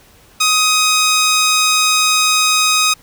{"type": "tone", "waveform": "10% pulse", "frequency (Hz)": 1256, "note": "D#6", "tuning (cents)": 16, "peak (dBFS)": -3, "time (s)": [0.4, 2.94], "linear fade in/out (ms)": 10, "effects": ["pink hiss -47 dBFS RMS until 3.02 s"]}